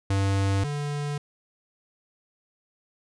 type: tone pair in turn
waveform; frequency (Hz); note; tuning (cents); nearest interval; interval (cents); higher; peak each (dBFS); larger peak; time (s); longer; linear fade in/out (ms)
square; 98 / 145.61; G2 / D3; 0 / -14; perfect fifth; 686; second; -22 / -28; first; 0.1-0.64 / 0.64-1.18; neither; 5
effects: resampled to 22050 Hz